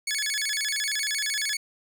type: tone with vibrato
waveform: 15% pulse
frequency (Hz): 1946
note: B6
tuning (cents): -26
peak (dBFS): -19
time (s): 0.07-1.57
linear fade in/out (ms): 5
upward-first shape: square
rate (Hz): 13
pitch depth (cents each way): 230
effects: none